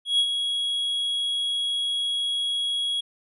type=tone with ADSR envelope; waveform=triangle; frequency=3322 Hz; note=G#7; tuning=in tune; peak=-15 dBFS; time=0.05-3.01 s; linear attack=140 ms; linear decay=65 ms; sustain=-7 dB; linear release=11 ms; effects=resampled to 32000 Hz